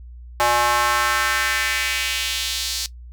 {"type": "tone with high-pass filter sweep", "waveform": "square", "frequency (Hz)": 120, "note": "B2", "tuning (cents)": -49, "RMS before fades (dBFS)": -21, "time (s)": [0.4, 2.86], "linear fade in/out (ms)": 0, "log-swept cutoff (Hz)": [780, 4600], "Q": 2, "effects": ["noise-tail reverb RT60 0.1 s tail -17 dB re dry", "added 60 Hz sine -36 dBFS peak until 3.12 s"]}